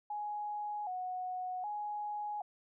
sine tone with vibrato, 783 Hz, G5, 2 cents flat, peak -36 dBFS, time 0.1-2.42 s, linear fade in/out 5 ms, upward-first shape square, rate 0.65 Hz, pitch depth 110 cents each way, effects none

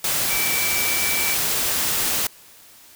sine tone in noise, 2313 Hz, D7, 27 cents flat, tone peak -25 dBFS, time 0.3-1.34 s, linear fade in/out 2 ms, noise white, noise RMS -22 dBFS, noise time 0.04-2.27 s, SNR -6 dB, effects white hiss -48 dBFS RMS until 2.95 s

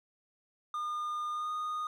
triangle tone with pitch glide, 1214 to 1232.4 Hz, D#6 to D#6, -43 to -17 cents, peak -31 dBFS, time 0.74-1.87 s, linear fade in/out 2 ms, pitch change +26 cents, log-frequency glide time 1.31-1.51 s, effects none

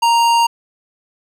sine tone with hard clipping, 932.3 Hz, A#5, in tune, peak -12 dBFS, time 0.02-0.47 s, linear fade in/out 10 ms, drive 16 dB, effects none

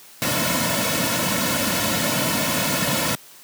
pink noise with comb filter, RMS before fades -21 dBFS, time 0.22-3.15 s, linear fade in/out 0 ms, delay 2.5 ms, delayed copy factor -0.85, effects white hiss -46 dBFS RMS until 3.43 s + high-pass 150 Hz 12 dB/octave

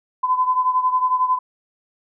sine beating tone pair, 1012 / 1023 Hz, B5 / C6, +42 / -39 cents, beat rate 11 Hz, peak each -17 / -22 dBFS, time 0.23-1.39 s, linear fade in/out 10 ms, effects none

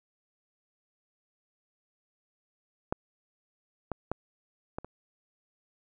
clicks, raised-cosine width 1 ms, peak -14 / -18 / -16 / -20 / -28 dBFS, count 5, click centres 2.925 / 3.917 / 4.116 / 4.785 / 4.846 s, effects none

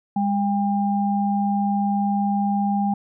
sine tone pair together, 202.8 / 801 Hz, G#3 / G5, -41 / +37 cents, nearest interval 2 octaves, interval 2378 cents, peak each -20 / -23 dBFS, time 0.16-2.94 s, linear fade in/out 5 ms, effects none

